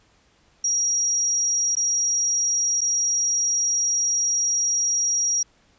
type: tone with dropouts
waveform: sine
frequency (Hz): 5690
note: F8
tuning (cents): +31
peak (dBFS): -19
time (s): 0.64-5.43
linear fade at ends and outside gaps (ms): 5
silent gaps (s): 1.753-1.767 / 2.809-2.814
effects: pink hiss -60 dBFS RMS until 5.78 s + resampled to 16000 Hz